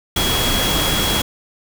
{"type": "tone in noise", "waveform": "sine", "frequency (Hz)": 3322, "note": "G#7", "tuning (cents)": 0, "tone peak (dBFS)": -21, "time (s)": [0.16, 1.22], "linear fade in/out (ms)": 5, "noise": "pink", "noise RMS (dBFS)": -19, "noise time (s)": [0.16, 1.22], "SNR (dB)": -5, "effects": []}